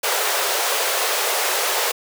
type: high-pass noise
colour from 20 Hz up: pink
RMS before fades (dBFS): -21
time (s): 0.03-1.92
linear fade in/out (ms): 10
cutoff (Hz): 420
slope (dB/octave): 48
effects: none